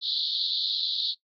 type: band-pass noise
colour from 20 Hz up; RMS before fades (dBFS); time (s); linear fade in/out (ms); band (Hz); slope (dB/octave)
pink; -28; 0.01-1.15; 50; 3500 to 4500; 96
effects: noise-tail reverb RT60 0.1 s tail -18 dB re dry + AAC 48 kbps